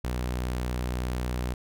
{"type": "tone", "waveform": "sawtooth", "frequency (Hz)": 61.74, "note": "B1", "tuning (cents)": 0, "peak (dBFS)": -24, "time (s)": [0.04, 1.54], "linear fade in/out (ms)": 5, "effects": []}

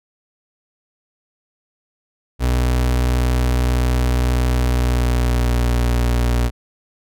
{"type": "tone with pitch glide", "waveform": "35% pulse", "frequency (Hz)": [61.74, 59.98], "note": ["B1", "B1"], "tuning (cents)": [0, -50], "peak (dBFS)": -13, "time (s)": [2.39, 6.51], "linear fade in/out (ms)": 50, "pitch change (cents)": -50, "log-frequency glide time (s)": [4.63, 5.66], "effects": []}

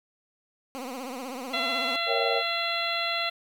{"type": "tone with vibrato", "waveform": "15% pulse", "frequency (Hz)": 256.9, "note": "C4", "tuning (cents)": -32, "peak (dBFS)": -28, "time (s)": [0.75, 1.96], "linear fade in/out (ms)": 0, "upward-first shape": "triangle", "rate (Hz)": 16, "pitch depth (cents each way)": 150}
{"type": "harmonic tone", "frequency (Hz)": 679, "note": "F5", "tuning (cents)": -49, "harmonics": [1, 2, 3, 4, 5, 6], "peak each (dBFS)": [-33, -33, -33, -33, -33, -33], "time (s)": [1.53, 3.3], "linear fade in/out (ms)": 10}
{"type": "chord", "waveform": "sine", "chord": "A# diminished seventh", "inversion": "none", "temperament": "equal", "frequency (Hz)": [466.2, 554.4, 659.3, 784], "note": ["A#4", "C#5", "E5", "G5"], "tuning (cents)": [0, 0, 0, 0], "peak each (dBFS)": [-29, -30, -33, -31], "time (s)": [2.06, 2.43], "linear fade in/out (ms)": 50}
{"effects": ["9-bit"]}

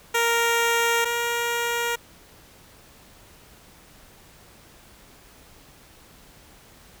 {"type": "tone pair in turn", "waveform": "10% pulse", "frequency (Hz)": [466.2, 471.6], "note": ["A#4", "A#4"], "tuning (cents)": [0, 20], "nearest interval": "unison", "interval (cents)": 20, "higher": "second", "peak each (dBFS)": [-11, -15], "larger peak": "first", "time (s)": [[0.14, 1.05], [1.05, 1.96]], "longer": "neither", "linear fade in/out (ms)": 10, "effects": ["pink hiss -51 dBFS RMS until 7 s"]}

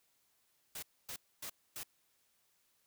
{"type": "noise bursts", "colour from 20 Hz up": "white", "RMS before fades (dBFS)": -44, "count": 4, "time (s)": [0.75, 1.834], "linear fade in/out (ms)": 5, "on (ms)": 76, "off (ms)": 260, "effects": ["white hiss -75 dBFS RMS until 2.86 s"]}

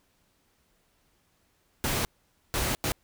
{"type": "noise bursts at uneven times", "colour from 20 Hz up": "pink", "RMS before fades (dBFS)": -28, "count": 3, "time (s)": [[1.84, 2.05], [2.54, 2.75], [2.84, 2.92]], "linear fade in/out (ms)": 0, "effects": ["pink hiss -69 dBFS RMS until 3.03 s"]}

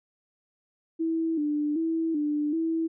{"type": "tone with vibrato", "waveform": "sine", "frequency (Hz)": 311.1, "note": "D#4", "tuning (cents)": 0, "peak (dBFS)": -24, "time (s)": [0.99, 2.88], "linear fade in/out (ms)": 20, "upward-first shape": "square", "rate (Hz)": 1.3, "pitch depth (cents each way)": 82, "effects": []}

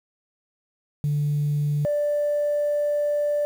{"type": "tone pair in turn", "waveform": "sine", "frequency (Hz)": [146.83, 587.3], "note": ["D3", "D5"], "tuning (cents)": [0, 0], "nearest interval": "2 octaves", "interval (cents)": 2400, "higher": "second", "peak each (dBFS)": -19, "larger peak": "neither", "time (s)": [[1.04, 1.85], [1.85, 3.45]], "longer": "second", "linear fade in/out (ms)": 0, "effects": ["tanh soft clip ceiling -17 dBFS", "8-bit"]}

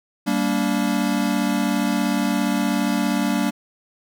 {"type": "chord", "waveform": "square", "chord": "G minor", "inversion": "none", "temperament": "equal with one note detuned", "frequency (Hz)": [196, 233.1, 288.3], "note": ["G3", "Bb3", "D4"], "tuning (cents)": [0, 0, -32], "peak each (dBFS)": -24, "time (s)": [0.26, 3.51], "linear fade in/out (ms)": 20, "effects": []}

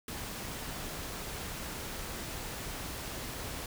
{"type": "noise", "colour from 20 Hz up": "pink", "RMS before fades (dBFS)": -40, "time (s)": [0.08, 3.66], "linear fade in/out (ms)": 2, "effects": []}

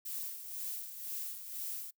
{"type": "noise with tremolo", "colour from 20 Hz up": "violet", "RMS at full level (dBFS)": -39, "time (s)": [0.05, 1.91], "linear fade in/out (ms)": 10, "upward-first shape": "sine", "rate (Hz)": 2, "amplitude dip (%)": 60, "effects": ["noise-tail reverb RT60 0.1 s tail -23 dB re dry"]}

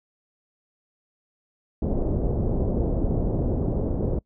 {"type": "low-pass noise", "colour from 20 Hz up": "pink", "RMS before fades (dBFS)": -24, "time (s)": [1.82, 4.19], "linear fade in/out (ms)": 5, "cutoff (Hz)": 550, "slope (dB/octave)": 24, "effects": ["noise-tail reverb RT60 0.1 s tail -24 dB re dry"]}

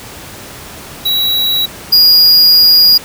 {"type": "tone pair in turn", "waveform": "square", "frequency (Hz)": [3893, 4865], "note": ["B7", "D#8"], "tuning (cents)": [-26, -40], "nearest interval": "major third", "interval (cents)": 386, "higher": "second", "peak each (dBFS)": [-11, -4], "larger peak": "second", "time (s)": [[1.05, 1.66], [1.92, 2.98]], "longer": "second", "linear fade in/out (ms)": 10, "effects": ["pink hiss -30 dBFS RMS until 3.04 s", "high-pass 60 Hz 12 dB/octave"]}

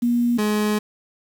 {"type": "tone pair in turn", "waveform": ["sine", "30% pulse"], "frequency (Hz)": [239.3, 210.8], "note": ["A#3", "G#3"], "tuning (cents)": [46, 26], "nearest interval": "major second", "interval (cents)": 220, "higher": "first", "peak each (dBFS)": -16, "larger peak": "neither", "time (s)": [[0.02, 0.38], [0.38, 0.79]], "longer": "second", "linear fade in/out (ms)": 10, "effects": ["7-bit"]}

